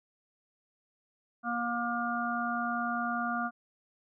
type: harmonic tone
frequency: 237.5 Hz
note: A#3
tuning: 33 cents sharp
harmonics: 1 / 3 / 5 / 6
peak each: -35 / -35 / -35 / -35 dBFS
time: 1.43-3.51 s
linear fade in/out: 50 ms
effects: none